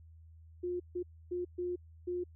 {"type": "tone bursts at uneven times", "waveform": "sine", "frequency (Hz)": 356, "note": "F4", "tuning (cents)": 33, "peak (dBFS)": -33, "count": 5, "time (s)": [[0.63, 0.8], [0.95, 1.03], [1.31, 1.45], [1.58, 1.76], [2.07, 2.24]], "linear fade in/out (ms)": 10, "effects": ["added 81 Hz sine -53 dBFS peak until 2.35 s"]}